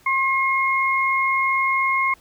sine tone pair together, 1071.1 / 2148 Hz, C6 / C7, +40 / +45 cents, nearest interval octave, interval 1205 cents, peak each -20 dBFS, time 0.06-2.14 s, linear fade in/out 5 ms, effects pink hiss -54 dBFS RMS until 2.2 s

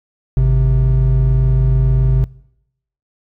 triangle tone pair together, 52.58 / 130.81 Hz, G#1 / C3, +22 / 0 cents, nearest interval octave + major third, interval 1578 cents, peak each -10 dBFS, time 0.37-2.24 s, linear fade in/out 0 ms, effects noise-tail reverb RT60 0.8 s tail -23 dB re dry + tanh soft clip ceiling 0 dBFS

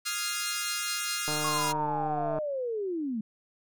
10% pulse chord, F minor seventh, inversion third, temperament equal, 1244.5 / 1396.9 / 1661.2 / 2093 Hz, Eb6 / F6 / Ab6 / C7, 0 / 0 / 0 / 0 cents, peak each -29 / -25 / -29 / -27 dBFS, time 0.05-1.73 s, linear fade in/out 20 ms
click train, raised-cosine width 1 ms, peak -21 dBFS, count 168, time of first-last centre 1.28-2.386 s, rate 151 Hz
sine linear sweep, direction down, 1100 to 206.7 Hz, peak -29 dBFS, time 1.44-3.21 s, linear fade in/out 5 ms
effects none

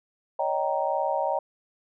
sine chord, Eb dominant seventh, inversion third, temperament just, 560 / 622.3 / 777.8 / 933.4 Hz, Db5 / Eb5 / G5 / Bb5, +18 / 0 / -14 / +2 cents, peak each -29 dBFS, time 0.39-1.39 s, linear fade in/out 5 ms, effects none

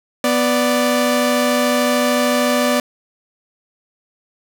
sawtooth tone pair together, 246.9 / 587.3 Hz, B3 / D5, 0 / 0 cents, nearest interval octave + minor third, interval 1500 cents, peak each -13 dBFS, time 0.24-2.8 s, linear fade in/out 2 ms, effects none

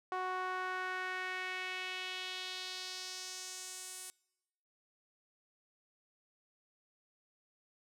sawtooth tone with band-pass filter sweep, 370 Hz, F#4, in tune, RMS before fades -41 dBFS, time 0.12-4.1 s, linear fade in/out 0 ms, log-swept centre 990 to 9200 Hz, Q 2, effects noise-tail reverb RT60 1.0 s tail -26 dB re dry

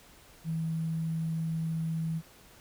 sine tone with sample-and-hold, 162 Hz, E3, 30 cents flat, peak -29 dBFS, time 0.44-2.22 s, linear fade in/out 50 ms, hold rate 11025 Hz, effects pink hiss -56 dBFS RMS until 2.6 s

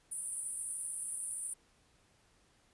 pink band-pass noise, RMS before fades -40 dBFS, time 0.11-1.54 s, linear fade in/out 10 ms, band 9100 to 10000 Hz, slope 96 dB/octave, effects pink hiss -69 dBFS RMS until 2.73 s + resampled to 24000 Hz

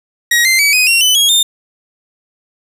sawtooth tone with pitch steps, 1897 / 2081 / 2282 / 2503 / 2745 / 3011 / 3303 / 3623 Hz, A#6 / C7 / C#7 / D#7 / F7 / F#7 / G#7 / A7, +30 / -10 / +50 / +10 / -31 / +30 / -10 / +50 cents, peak -5 dBFS, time 0.31-1.43 s, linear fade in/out 5 ms, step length 140 ms, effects resampled to 32000 Hz + 7-bit

